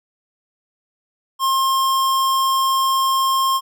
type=tone; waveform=square; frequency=1066 Hz; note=C6; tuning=32 cents sharp; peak=-16 dBFS; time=1.39-3.61 s; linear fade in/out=50 ms; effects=none